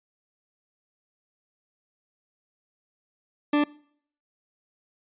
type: tone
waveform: 40% pulse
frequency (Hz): 293.7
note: D4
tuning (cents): 0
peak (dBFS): -18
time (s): 3.53-3.64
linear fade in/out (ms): 5
effects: noise-tail reverb RT60 0.6 s tail -23 dB re dry + resampled to 8000 Hz